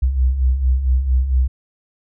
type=beating tone pair; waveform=sine; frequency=60.9 / 65.3 Hz; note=B1 / C2; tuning=-24 / -3 cents; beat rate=4.4 Hz; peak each=-21 / -14 dBFS; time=0.02-1.48 s; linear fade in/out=10 ms; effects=none